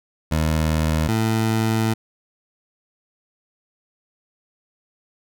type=tone pair in turn; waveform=20% pulse; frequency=78.7 / 111.3 Hz; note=D#2 / A2; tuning=+20 / +20 cents; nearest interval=tritone; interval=600 cents; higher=second; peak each=-13 dBFS; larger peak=neither; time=0.31-1.08 / 1.08-1.94 s; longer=second; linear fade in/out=10 ms; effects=none